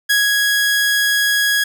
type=tone with ADSR envelope; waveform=sawtooth; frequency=1661.2 Hz; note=G#6; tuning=in tune; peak=-8 dBFS; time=0.09-1.64 s; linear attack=15 ms; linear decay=170 ms; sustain=-2 dB; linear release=7 ms; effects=none